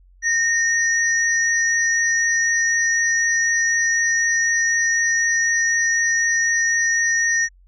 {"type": "tone pair together", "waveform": "sine", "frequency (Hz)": [1842, 5848], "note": ["A#6", "F#8"], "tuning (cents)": [-21, -21], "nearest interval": "octave + minor sixth", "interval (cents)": 2000, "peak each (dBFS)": [-17, -22], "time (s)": [0.22, 7.49], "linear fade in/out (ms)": 50, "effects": ["added 45 Hz sine -48 dBFS peak until 7.67 s"]}